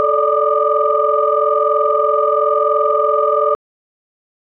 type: tone cluster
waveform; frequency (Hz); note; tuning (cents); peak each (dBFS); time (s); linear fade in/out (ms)
sine; 436.2 / 577 / 598 / 1185 / 1228; A4 / D5 / D5 / D6 / D#6; -15 / -31 / +31 / +15 / -23; -18; 0-3.55; 0
effects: tanh soft clip ceiling 0 dBFS